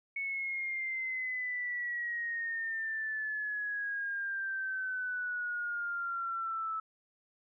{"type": "exponential sweep", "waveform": "sine", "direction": "down", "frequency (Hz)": [2215, 1306], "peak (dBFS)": -33, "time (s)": [0.16, 6.8], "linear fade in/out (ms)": 5, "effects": []}